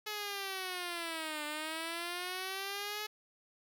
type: linear two-way sweep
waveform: 5% pulse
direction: down then up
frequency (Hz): 427 to 296.8 to 427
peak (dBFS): -26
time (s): 0.06-3.07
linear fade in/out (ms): 10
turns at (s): 1.45
effects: none